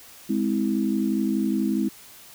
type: chord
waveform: sine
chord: Ab augmented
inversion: none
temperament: just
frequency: 207.7 / 259.6 / 324.5 Hz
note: Ab3 / C4 / E4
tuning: 0 / -13 / -27 cents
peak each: -24 / -26 / -26 dBFS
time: 0.29-1.89 s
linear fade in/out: 10 ms
effects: white hiss -47 dBFS RMS until 2.34 s